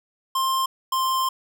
square tone pair in turn, 1055 / 1048.9 Hz, C6 / C6, +14 / +4 cents, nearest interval unison, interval 10 cents, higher first, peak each -21 dBFS, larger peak neither, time 0.35-0.66 / 0.92-1.29 s, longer second, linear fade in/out 5 ms, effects none

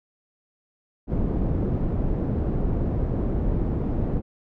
pink low-pass noise, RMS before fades -24 dBFS, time 1.07-4.22 s, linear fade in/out 50 ms, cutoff 370 Hz, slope 12 dB/octave, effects none

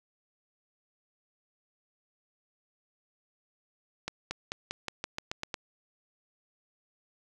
accelerating click train, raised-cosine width 0.2 ms, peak -16 dBFS, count 10, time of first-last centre 4.08-5.542 s, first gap 230 ms, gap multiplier 0.91, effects none

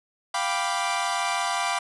sawtooth chord, G dominant seventh, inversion third, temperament equal, 698.5 / 784 / 987.8 / 1174.7 Hz, F5 / G5 / B5 / D6, 0 / 0 / 0 / 0 cents, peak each -26 dBFS, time 0.34-1.79 s, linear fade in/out 5 ms, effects resampled to 24000 Hz

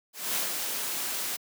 white noise with ADSR envelope, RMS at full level -28 dBFS, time 0.13-1.37 s, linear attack 230 ms, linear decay 130 ms, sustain -4 dB, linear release 16 ms, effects high-pass 200 Hz 12 dB/octave

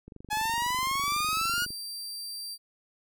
click train, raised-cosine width 3 ms, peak -32 dBFS, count 40, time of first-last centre 0.08-1.705 s, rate 24 Hz
sawtooth exponential sweep, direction up, 840 to 1459 Hz, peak -23 dBFS, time 0.3-1.66 s, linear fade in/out 20 ms
sawtooth tone, 4699 Hz, D8, in tune, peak -33 dBFS, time 1.03-2.58 s, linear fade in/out 50 ms
effects none

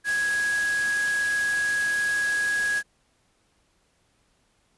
sine tone in noise, 1661.2 Hz, G#6, in tune, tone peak -22 dBFS, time 0.04-2.83 s, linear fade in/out 50 ms, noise white, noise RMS -34 dBFS, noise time 0.04-2.83 s, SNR +9 dB, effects pink hiss -67 dBFS RMS until 4.77 s + resampled to 24000 Hz

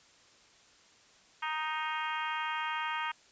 harmonic tone with a mistuned harmonic, 311.1 Hz, D#4, in tune, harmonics 3 / 4 / 5 / 6 / 7 / 8 / 9 / 10, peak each -36 / -38 / -40 / -42 / -43 / -44 / -45 / -46 dBFS, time 1.42-3.12 s, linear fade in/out 10 ms, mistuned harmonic 10, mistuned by +49 cents, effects white hiss -61 dBFS RMS until 3.31 s + resampled to 16000 Hz

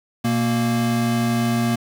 square tone pair together, 121.08 / 233.1 Hz, B2 / A#3, -34 / 0 cents, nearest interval major seventh, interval 1134 cents, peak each -24 / -20 dBFS, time 0.24-1.76 s, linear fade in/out 10 ms, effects 7-bit

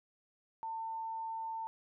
sine tone, 898 Hz, A5, 35 cents sharp, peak -37 dBFS, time 0.63-1.67 s, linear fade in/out 0 ms, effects none

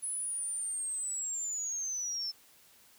sine linear sweep, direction down, 10260 to 5274 Hz, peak -33 dBFS, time 0.02-2.32 s, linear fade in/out 20 ms, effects white hiss -61 dBFS RMS until 2.98 s

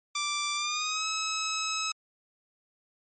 10% pulse tone with pitch glide, 1175 to 1288.8 Hz, D6 to E6, +1 to -39 cents, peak -20 dBFS, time 0.15-1.92 s, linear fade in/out 5 ms, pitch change +160 cents, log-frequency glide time 0.55-1.06 s, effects MP3 32 kbps

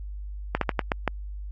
slowing click train, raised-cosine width 0.5 ms, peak -7 dBFS, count 6, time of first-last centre 0.55-1.077 s, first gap 63 ms, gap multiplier 1.26, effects added 50 Hz sine -33 dBFS peak until 1.51 s + Opus 48 kbps

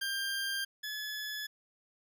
20% pulse tone pair in turn, 1592 / 1711.8 Hz, G6 / A6, +26 / -48 cents, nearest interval minor second, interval 126 cents, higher second, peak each -28 / -32 dBFS, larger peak first, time 0.01-0.65 / 0.83-1.47 s, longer neither, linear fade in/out 10 ms, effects none

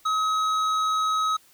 sine tone with hard clipping, 1275 Hz, D#6, 42 cents sharp, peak -23 dBFS, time 0.05-1.37 s, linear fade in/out 10 ms, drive 9 dB, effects white hiss -57 dBFS RMS until 1.53 s

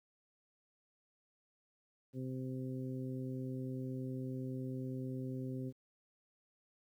harmonic tone, 129.7 Hz, C3, 15 cents flat, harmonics 1 / 2 / 3 / 4, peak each -41 / -42 / -48 / -52 dBFS, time 2.13-5.73 s, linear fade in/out 50 ms, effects 12-bit

